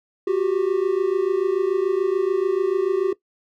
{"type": "tone pair together", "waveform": "triangle", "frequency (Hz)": [365.1, 392], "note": ["F#4", "G4"], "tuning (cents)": [-23, 0], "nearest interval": "minor second", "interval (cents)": 123, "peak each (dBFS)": -19, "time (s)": [0.27, 3.13], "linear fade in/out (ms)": 5, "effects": ["noise-tail reverb RT60 0.1 s tail -18 dB re dry"]}